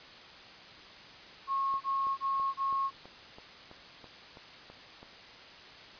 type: tone bursts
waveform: sine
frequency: 1089 Hz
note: C#6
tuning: 31 cents flat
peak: -28 dBFS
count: 4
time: 1.47-2.908 s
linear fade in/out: 50 ms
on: 340 ms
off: 26 ms
type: click train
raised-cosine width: 1 ms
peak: -35 dBFS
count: 11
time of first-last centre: 1.74-5.029 s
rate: 3.04 Hz
effects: white hiss -50 dBFS RMS until 5.99 s + resampled to 11025 Hz